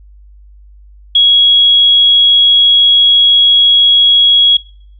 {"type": "tone", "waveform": "sine", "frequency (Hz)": 3322, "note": "G#7", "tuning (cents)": 0, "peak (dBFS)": -4, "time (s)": [1.15, 4.57], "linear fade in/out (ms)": 5, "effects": ["noise-tail reverb RT60 0.6 s tail -22 dB re dry", "added 50 Hz sine -36 dBFS peak until 4.99 s"]}